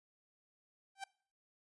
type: tone with exponential growth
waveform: sawtooth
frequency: 780 Hz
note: G5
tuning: 9 cents flat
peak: -34 dBFS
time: 0.95-1.04 s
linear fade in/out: 5 ms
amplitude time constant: 18 ms
effects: noise-tail reverb RT60 0.5 s tail -24 dB re dry + resampled to 24000 Hz